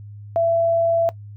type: tone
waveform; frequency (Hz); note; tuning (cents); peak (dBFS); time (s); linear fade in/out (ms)
sine; 669; E5; +25; -15; 0.36-1.09; 0
effects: noise-tail reverb RT60 0.1 s tail -19 dB re dry + added 103 Hz sine -35 dBFS peak until 1.36 s